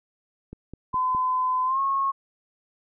click train, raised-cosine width 3 ms, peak -25 dBFS, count 4, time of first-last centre 0.53-1.149 s, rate 4.85 Hz
sine tone with pitch glide, 1018 to 1091.1 Hz, C6 to C#6, -48 to -28 cents, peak -21 dBFS, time 0.93-2.12 s, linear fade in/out 20 ms, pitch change +120 cents, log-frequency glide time 1.65-1.8 s
effects none

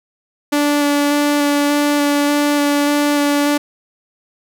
sawtooth tone with vibrato, 290 Hz, D4, 22 cents flat, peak -9 dBFS, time 0.52-3.58 s, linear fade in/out 10 ms, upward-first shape square, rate 1.7 Hz, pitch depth 9 cents each way, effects none

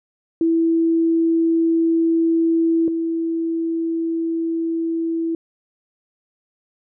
sine tone pair in turn, 329.6 / 329.6 Hz, E4 / E4, 0 / 0 cents, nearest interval unison, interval 0 cents, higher neither, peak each -14 / -19 dBFS, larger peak first, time 0.41-2.88 / 2.88-5.35 s, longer neither, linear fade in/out 2 ms, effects none

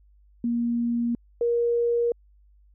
sine tone pair in turn, 236.3 / 472.6 Hz, A#3 / A#4, +24 / +24 cents, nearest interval octave, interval 1200 cents, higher second, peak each -22 / -20 dBFS, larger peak second, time 0.44-1.15 / 1.41-2.12 s, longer neither, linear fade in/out 2 ms, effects added 50 Hz sine -54 dBFS peak until 2.74 s

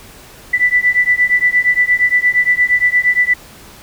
sine beating tone pair, 1975.5 / 1984.1 Hz, B6 / B6, 0 / +7 cents, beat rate 8.6 Hz, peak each -13 dBFS, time 0.53-3.34 s, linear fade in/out 10 ms, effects pink hiss -39 dBFS RMS until 3.82 s

